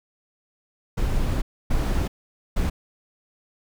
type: noise bursts at uneven times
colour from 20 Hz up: brown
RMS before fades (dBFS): -22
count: 3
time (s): 0.97-1.42 / 1.7-2.08 / 2.56-2.7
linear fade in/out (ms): 10
effects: none